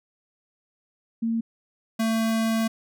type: tone pair in turn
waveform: sine / square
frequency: 228.1 / 224.2 Hz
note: A#3 / A3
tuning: -37 / +33 cents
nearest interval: unison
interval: 30 cents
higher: first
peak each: -22 dBFS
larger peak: neither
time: 1.22-1.41 / 1.99-2.68 s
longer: second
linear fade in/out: 10 ms
effects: none